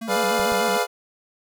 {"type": "tone with vibrato", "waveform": "square", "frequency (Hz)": 210, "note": "G#3", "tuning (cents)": 19, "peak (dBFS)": -30, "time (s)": [0.01, 0.78], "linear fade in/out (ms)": 10, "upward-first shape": "square", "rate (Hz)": 6.7, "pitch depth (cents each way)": 130}
{"type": "chord", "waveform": "25% pulse", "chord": "G# diminished seventh", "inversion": "none", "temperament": "equal with one note detuned", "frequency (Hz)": [422.3, 493.9, 587.3, 698.5], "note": ["G#4", "B4", "D5", "F5"], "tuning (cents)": [29, 0, 0, 0], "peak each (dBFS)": [-22, -20, -26, -20], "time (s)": [0.07, 0.87], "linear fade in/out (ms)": 50}
{"type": "clicks", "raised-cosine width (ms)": 5, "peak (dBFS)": -24, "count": 2, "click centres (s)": [0.398, 0.521]}
{"effects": []}